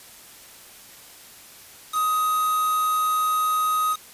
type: tone with quantisation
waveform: triangle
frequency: 1255 Hz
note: D#6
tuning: 15 cents sharp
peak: -18 dBFS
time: 1.92-3.97 s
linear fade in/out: 50 ms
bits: 5
effects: white hiss -46 dBFS RMS until 4.13 s + resampled to 32000 Hz